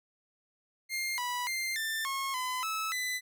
sawtooth tone with pitch steps, 2115 / 982 / 2097 / 1781 / 1086 / 1013 / 1302 / 2003 Hz, C7 / B5 / C7 / A6 / C#6 / B5 / E6 / B6, +18 / -10 / +3 / +21 / -36 / +44 / -22 / +24 cents, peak -28 dBFS, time 0.89-3.21 s, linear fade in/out 50 ms, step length 290 ms, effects none

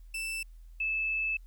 40% pulse / sine tone pair in turn, 2655 / 2618 Hz, E7 / E7, +12 / -13 cents, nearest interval unison, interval 25 cents, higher first, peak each -32 / -28 dBFS, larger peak second, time 0.14-0.43 / 0.8-1.37 s, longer second, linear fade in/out 5 ms, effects added 41 Hz sine -47 dBFS peak until 1.46 s + white hiss -73 dBFS RMS until 1.46 s

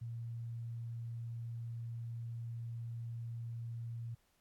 sine tone, 116.54 Hz, A#2, in tune, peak -40 dBFS, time 0.01-4.15 s, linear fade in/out 10 ms, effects pink hiss -75 dBFS RMS until 4.4 s + AAC 64 kbps

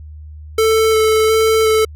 square tone with vibrato, 440 Hz, A4, in tune, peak -11 dBFS, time 0.58-1.85 s, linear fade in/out 5 ms, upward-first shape square, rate 1.4 Hz, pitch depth 10 cents each way, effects added 76 Hz sine -31 dBFS peak until 1.95 s

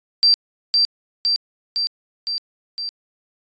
sine tone with echo, 4699 Hz, D8, in tune, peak -9 dBFS, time 0.23-0.34 s, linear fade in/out 0 ms, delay 510 ms, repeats 5, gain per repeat -3 dB, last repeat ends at 2.89 s, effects tanh soft clip ceiling -7 dBFS + resampled to 16000 Hz

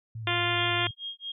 sine tone with vibrato, 110 Hz, A2, in tune, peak -34 dBFS, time 0.15-0.91 s, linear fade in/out 5 ms, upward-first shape square, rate 6.3 Hz, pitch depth 43 cents each way
harmonic tone, 349.2 Hz, F4, in tune, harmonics 1 / 2 / 3 / 4 / 5 / 6 / 7 / 8 / 9 / 10, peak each -34 / -34 / -34 / -34 / -34 / -34 / -34 / -34 / -34 / -34 dBFS, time 0.27-0.87 s, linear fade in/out 2 ms
sine tone with tremolo, 3247 Hz, G#7, 40 cents flat, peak -32 dBFS, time 0.57-1.32 s, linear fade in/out 5 ms, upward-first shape sine, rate 4.5 Hz, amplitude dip 100%
effects none

